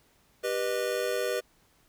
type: chord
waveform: square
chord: G augmented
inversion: none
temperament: just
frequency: 392 / 490 / 612.5 Hz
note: G4 / B4 / D#5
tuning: 0 / -14 / -27 cents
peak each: -34 / -31 / -34 dBFS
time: 0.43-1.41 s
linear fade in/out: 20 ms
effects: pink hiss -65 dBFS RMS until 1.88 s